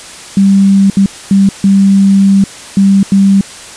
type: tone bursts at uneven times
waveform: sine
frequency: 196 Hz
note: G3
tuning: in tune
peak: -3 dBFS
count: 6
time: 0.37-0.9 / 0.97-1.06 / 1.31-1.49 / 1.64-2.44 / 2.77-3.03 / 3.12-3.41 s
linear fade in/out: 2 ms
effects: white hiss -29 dBFS RMS until 3.76 s + resampled to 22050 Hz